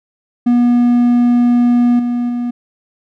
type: tone with level steps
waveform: triangle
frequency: 241.7 Hz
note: B3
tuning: 37 cents flat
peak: -6 / -12 / -14 dBFS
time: 0.46-2.51 s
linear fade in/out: 10 ms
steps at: 1.99 / 2.29 s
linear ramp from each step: 5 ms
effects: none